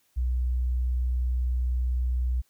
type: tone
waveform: sine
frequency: 62 Hz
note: B1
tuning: 7 cents sharp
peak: -23 dBFS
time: 0.16-2.42 s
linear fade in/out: 20 ms
effects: white hiss -68 dBFS RMS until 2.49 s